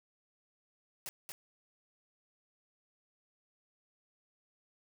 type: noise with echo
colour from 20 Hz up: white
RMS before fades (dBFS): -42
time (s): 1.06-1.09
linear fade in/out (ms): 0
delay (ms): 230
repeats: 1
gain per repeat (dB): -3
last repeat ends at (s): 1.32
effects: none